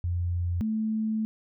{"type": "tone pair in turn", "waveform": "sine", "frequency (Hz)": [87.5, 218.6], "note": ["F2", "A3"], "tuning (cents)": [4, -11], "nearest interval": "octave + major third", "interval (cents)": 1585, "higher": "second", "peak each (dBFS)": -25, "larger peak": "neither", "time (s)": [[0.04, 0.61], [0.61, 1.25]], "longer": "second", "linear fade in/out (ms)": 0, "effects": []}